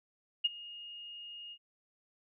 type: tone with ADSR envelope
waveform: sine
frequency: 2852 Hz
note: F7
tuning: 36 cents sharp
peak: -23 dBFS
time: 0.44-1.58 s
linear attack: 12 ms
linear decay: 25 ms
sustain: -21 dB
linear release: 61 ms
effects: none